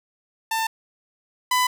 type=tone pair in turn; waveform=sawtooth; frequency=894 / 1000.7 Hz; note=A5 / B5; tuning=+27 / +23 cents; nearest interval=major second; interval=196 cents; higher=second; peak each=-18 / -14 dBFS; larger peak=second; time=0.51-0.67 / 1.51-1.67 s; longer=neither; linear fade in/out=5 ms; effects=none